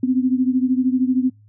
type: beating tone pair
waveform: sine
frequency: 252.6 / 265.6 Hz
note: B3 / C4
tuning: +39 / +26 cents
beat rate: 13 Hz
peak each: -17 / -20 dBFS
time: 0.03-1.3 s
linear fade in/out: 5 ms
effects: noise-tail reverb RT60 0.2 s tail -25 dB re dry + added 105 Hz sine -47 dBFS peak until 1.48 s